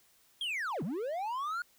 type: linear two-way sweep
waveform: triangle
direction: down then up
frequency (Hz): 3322 to 136.6 to 1455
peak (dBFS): -31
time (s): 0.41-1.62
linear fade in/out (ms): 2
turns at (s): 0.83
effects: white hiss -66 dBFS RMS until 1.78 s